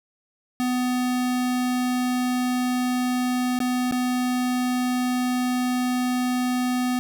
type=tone with dropouts; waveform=square; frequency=250 Hz; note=B3; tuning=21 cents sharp; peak=-22 dBFS; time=0.6-6.99 s; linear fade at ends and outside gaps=0 ms; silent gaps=3.59-3.603 / 3.912-3.923 s; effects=none